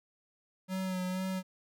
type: tone with vibrato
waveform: square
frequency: 185.8 Hz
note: F#3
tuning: 7 cents sharp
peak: -33 dBFS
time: 0.68-1.43 s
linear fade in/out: 50 ms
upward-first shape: sine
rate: 2.1 Hz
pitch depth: 28 cents each way
effects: none